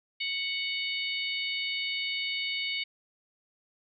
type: harmonic tone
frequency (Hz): 740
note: F#5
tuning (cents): 0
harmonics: 3 / 4 / 5 / 6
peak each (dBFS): -33 / -35 / -37 / -39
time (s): 0.2-2.84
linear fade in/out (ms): 10
effects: none